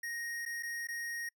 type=tone with dropouts; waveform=square; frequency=1870 Hz; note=A#6; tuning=5 cents sharp; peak=-38 dBFS; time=0.03-1.29 s; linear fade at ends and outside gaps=5 ms; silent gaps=0.453-0.46 / 0.626-0.631 / 0.872-0.885 s; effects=noise-tail reverb RT60 0.1 s tail -26 dB re dry